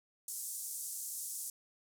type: band-pass noise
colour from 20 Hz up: white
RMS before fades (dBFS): -42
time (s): 0.28-1.5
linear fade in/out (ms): 2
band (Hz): 6700 to 12000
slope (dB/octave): 24
effects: none